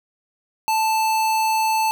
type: tone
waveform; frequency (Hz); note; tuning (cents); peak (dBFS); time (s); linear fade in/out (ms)
square; 880; A5; 0; -18; 0.68-1.91; 0
effects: none